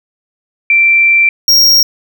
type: tone pair in turn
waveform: sine / square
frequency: 2349 / 5587 Hz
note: D7 / F8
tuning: 0 / 0 cents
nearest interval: octave + minor third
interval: 1500 cents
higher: second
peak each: -5 dBFS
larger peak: neither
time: 0.7-1.29 / 1.48-1.83 s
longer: first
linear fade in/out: 2 ms
effects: none